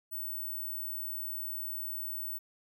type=tone; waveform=sine; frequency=15840 Hz; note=B9; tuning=4 cents sharp; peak=-35 dBFS; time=0.11-2.39 s; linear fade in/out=20 ms; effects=none